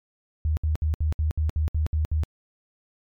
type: tone bursts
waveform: sine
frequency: 77.4 Hz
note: D#2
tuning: 9 cents flat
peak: -20 dBFS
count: 10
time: 0.45-2.235 s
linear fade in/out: 0 ms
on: 120 ms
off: 65 ms
effects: MP3 96 kbps